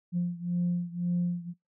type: beating tone pair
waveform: sine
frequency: 174.61 / 176.51 Hz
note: F3 / F3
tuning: 0 / +19 cents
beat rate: 1.9 Hz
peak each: -28 / -30 dBFS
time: 0.12-1.54 s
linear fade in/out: 50 ms
effects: noise-tail reverb RT60 0.2 s tail -25 dB re dry + tanh soft clip ceiling -21 dBFS